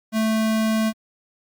square tone, 220 Hz, A3, in tune, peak -19 dBFS, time 0.12-0.93 s, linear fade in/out 50 ms, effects Opus 48 kbps

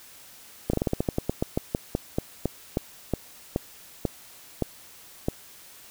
slowing click train, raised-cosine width 2 ms, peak -10 dBFS, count 22, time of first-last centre 0.7-5.285 s, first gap 34 ms, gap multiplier 1.16, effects white hiss -49 dBFS RMS until 5.9 s

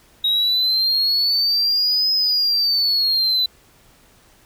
sine exponential two-way sweep, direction up then down, 3796 to 5100 to 3982 Hz, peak -13 dBFS, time 0.24-3.46 s, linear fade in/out 5 ms, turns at 2.13 s, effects tanh soft clip ceiling -14 dBFS + pink hiss -53 dBFS RMS until 4.45 s

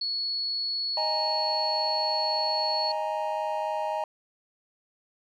sine tone, 4382 Hz, C#8, 21 cents flat, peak -27 dBFS, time 0.01-2.92 s, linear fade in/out 5 ms
triangle chord, D# suspended fourth, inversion none, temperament just, 622.3 / 829.7 / 933.4 Hz, D#5 / G#5 / A#5, 0 / -2 / +2 cents, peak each -29 / -30 / -30 dBFS, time 0.97-4.04 s, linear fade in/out 2 ms
effects none

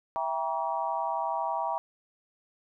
sine chord, E diminished seventh, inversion none, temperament just, 659.3 / 791.1 / 949.3 / 1139.2 Hz, E5 / G5 / Bb5 / Db6, 0 / +16 / +31 / +47 cents, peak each -34 / -33 / -31 / -37 dBFS, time 0.16-1.78 s, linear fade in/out 0 ms, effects none

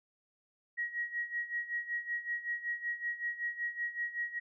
sine tone with tremolo, 1900 Hz, A#6, 33 cents sharp, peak -31 dBFS, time 0.77-4.4 s, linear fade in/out 20 ms, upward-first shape sine, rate 5.3 Hz, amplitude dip 80%, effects none

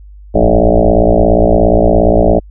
sine tone with frequency modulation, 310 Hz, D#4, 6 cents flat, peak -5 dBFS, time 0.34-2.4 s, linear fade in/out 20 ms, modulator 57.2 Hz, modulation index 6.5, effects added 50 Hz sine -32 dBFS peak until 2.5 s

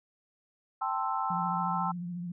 sine chord, A minor seventh, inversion third, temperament equal with one note detuned, 784 / 882.5 / 1046.5 / 1318.5 Hz, G5 / A5 / C6 / E6, 0 / +5 / 0 / 0 cents, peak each -34 dBFS, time 0.81-1.92 s, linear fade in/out 10 ms
sine tone with vibrato, 175.3 Hz, F3, 7 cents sharp, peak -34 dBFS, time 1.3-2.32 s, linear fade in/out 5 ms, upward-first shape triangle, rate 14 Hz, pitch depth 50 cents each way
effects none

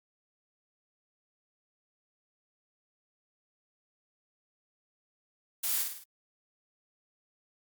blue noise with echo, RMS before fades -31 dBFS, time 5.63-5.83 s, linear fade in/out 10 ms, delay 53 ms, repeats 4, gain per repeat -5 dB, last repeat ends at 6.042 s, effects Opus 48 kbps

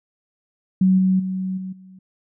sine tone with level steps, 187.5 Hz, F#3, 23 cents sharp, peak -12 / -14 / -22 / -27 / -41 dBFS, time 0.81-1.99 s, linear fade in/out 5 ms, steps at 0.98 / 1.19 / 1.57 / 1.72 s, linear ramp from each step 10 ms, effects none

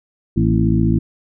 harmonic tone with a mistuned harmonic, 55 Hz, A1, in tune, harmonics 1 / 2 / 3 / 4 / 5 / 6, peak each -21 / -18 / -18 / -19 / -24 / -21 dBFS, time 0.36-0.99 s, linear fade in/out 10 ms, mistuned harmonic 4, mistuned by +68 cents, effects none

